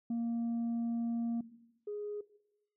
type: tone pair in turn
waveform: sine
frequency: 233.1 / 415.3 Hz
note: A#3 / G#4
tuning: 0 / 0 cents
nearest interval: minor seventh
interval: 1000 cents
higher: second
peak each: -29 / -36 dBFS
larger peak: first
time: 0.1-1.41 / 1.87-2.21 s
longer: first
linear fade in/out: 5 ms
effects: noise-tail reverb RT60 0.9 s tail -18 dB re dry + tanh soft clip ceiling -31 dBFS